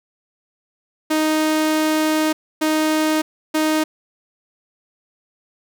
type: tone bursts at uneven times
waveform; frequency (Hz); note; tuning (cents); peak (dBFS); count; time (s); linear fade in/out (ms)
sawtooth; 311.1; D#4; 0; -12; 3; 1.1-2.33 / 2.61-3.22 / 3.54-3.84; 10
effects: none